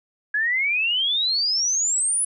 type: exponential sweep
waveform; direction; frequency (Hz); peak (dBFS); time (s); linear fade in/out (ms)
sine; up; 1661.2 to 10190; -19; 0.34-2.25; 5
effects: none